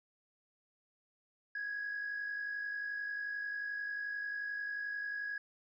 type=tone with amplitude modulation; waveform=triangle; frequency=1661.2 Hz; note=G#6; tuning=in tune; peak=-31 dBFS; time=1.55-5.38 s; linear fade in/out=5 ms; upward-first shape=sine; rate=51.3 Hz; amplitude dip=55%; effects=tanh soft clip ceiling -33 dBFS + resampled to 16000 Hz